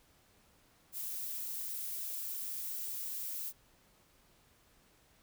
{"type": "noise", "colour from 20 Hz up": "violet", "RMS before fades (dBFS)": -40, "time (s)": [0.92, 3.53], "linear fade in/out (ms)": 50, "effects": ["pink hiss -67 dBFS RMS until 5.22 s"]}